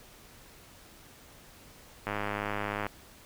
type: click train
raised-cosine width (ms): 0.5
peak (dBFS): -17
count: 83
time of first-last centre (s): 2.07-2.866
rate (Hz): 103
effects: pink hiss -54 dBFS RMS until 3.25 s